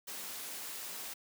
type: noise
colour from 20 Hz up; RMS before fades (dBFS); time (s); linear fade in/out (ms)
white; -43; 0.07-1.14; 10
effects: high-pass 200 Hz 12 dB/octave